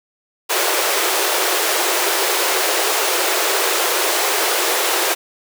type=high-pass noise; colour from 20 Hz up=pink; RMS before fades=-18 dBFS; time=0.49-5.15 s; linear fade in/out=20 ms; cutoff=340 Hz; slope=96 dB/octave; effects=none